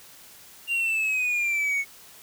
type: exponential sweep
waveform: triangle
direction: down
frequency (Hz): 2794 to 2200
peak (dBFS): -21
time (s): 0.67-1.85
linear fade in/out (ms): 50
effects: white hiss -49 dBFS RMS until 2.22 s